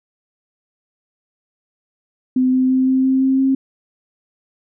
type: tone with pitch steps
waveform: sine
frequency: 256.3 / 258.1 / 259.9 / 261.7 / 263.5 / 265.3 / 267.2 Hz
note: C4 / C4 / C4 / C4 / C4 / C4 / C4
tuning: -36 / -23 / -11 / 0 / +12 / +24 / +36 cents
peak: -12 dBFS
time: 2.36-3.55 s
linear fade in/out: 5 ms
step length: 170 ms
effects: none